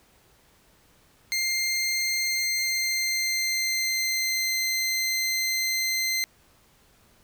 20% pulse tone with pitch glide, 2104 to 2073 Hz, C7 to C7, +9 to -17 cents, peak -19 dBFS, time 1.32-6.24 s, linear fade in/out 0 ms, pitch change -26 cents, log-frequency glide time 2.21-4.57 s, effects pink hiss -60 dBFS RMS until 7.23 s

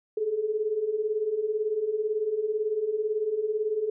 sine beating tone pair, 415.3 / 433.3 Hz, G#4 / A4, 0 / -27 cents, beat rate 18 Hz, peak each -31 / -26 dBFS, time 0.17-3.9 s, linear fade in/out 5 ms, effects none

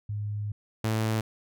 sine / sawtooth tone pair in turn, 104.1 / 110.29 Hz, G#2 / A2, +5 / +5 cents, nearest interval minor second, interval 100 cents, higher second, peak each -29 / -21 dBFS, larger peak second, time 0.09-0.52 / 0.84-1.21 s, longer first, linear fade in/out 5 ms, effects none

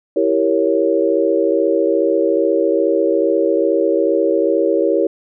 sine chord, E diminished seventh, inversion none, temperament equal, 329.6 / 392 / 466.2 / 554.4 Hz, E4 / G4 / Bb4 / Db5, 0 / 0 / 0 / 0 cents, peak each -18 dBFS, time 0.16-5.07 s, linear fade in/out 5 ms, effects none

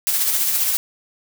blue noise with tremolo, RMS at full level -18 dBFS, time 0.07-0.77 s, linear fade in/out 0 ms, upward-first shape sine, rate 15 Hz, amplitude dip 35%, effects none

